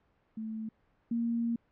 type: tone pair in turn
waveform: sine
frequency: 220 / 233.1 Hz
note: A3 / A#3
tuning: 0 / 0 cents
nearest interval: minor second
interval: 100 cents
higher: second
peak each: -35 / -28 dBFS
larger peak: second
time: 0.37-0.69 / 1.11-1.56 s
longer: second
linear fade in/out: 5 ms
effects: pink hiss -71 dBFS RMS until 1.71 s + low-pass 2000 Hz 12 dB/octave